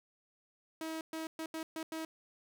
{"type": "tone bursts at uneven times", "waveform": "sawtooth", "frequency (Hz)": 320.5, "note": "E4", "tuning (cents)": -49, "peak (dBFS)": -34, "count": 6, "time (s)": [[0.81, 1.01], [1.13, 1.27], [1.39, 1.46], [1.54, 1.63], [1.76, 1.83], [1.92, 2.05]], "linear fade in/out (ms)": 2, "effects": []}